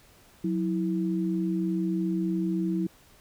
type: tone pair together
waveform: sine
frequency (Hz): 183.19 / 326.4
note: F#3 / E4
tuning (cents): -17 / -17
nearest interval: minor seventh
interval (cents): 1000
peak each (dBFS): -27 / -28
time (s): 0.44-2.87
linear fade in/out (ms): 5
effects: pink hiss -57 dBFS RMS until 3.2 s